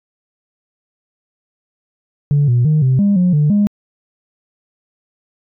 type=tone with pitch steps; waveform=sine; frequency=144.3 / 121.3 / 153.7 / 130.2 / 202 / 180 / 148.7 / 205.6 Hz; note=D3 / B2 / D#3 / C3 / G#3 / F#3 / D3 / G#3; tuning=-30 / -31 / -21 / -8 / -48 / -47 / +22 / -17 cents; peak=-8 dBFS; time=2.31-3.67 s; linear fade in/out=0 ms; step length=170 ms; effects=tanh soft clip ceiling -7 dBFS